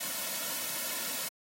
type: noise with comb filter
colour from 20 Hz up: white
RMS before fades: -35 dBFS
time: 0-1.29 s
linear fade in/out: 10 ms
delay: 2.5 ms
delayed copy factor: -0.65
effects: high-pass 200 Hz 12 dB/octave + AAC 48 kbps